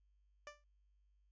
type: tone with exponential decay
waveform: 15% pulse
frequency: 589 Hz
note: D5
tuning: 5 cents sharp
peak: -39 dBFS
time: 0.47-0.64 s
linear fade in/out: 1 ms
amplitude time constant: 35 ms
effects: added 50 Hz sine -70 dBFS peak until 1.31 s + resampled to 16000 Hz